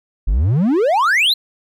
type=exponential sweep; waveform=triangle; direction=up; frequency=41.2 to 4252 Hz; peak=-10 dBFS; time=0.27-1.34 s; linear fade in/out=10 ms; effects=none